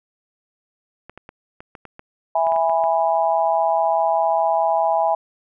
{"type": "clicks", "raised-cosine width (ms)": 0.5, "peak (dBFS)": -23, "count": 12, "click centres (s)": [1.096, 1.176, 1.291, 1.605, 1.752, 1.853, 1.994, 2.469, 2.521, 2.562, 2.696, 2.839]}
{"type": "chord", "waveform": "sine", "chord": "E major", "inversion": "none", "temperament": "just", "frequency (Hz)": [659.3, 824.1, 988.9], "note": ["E5", "G#5", "B5"], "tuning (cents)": [0, -14, 2], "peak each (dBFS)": [-19, -19, -24], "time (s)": [2.35, 5.15], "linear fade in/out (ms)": 5}
{"effects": []}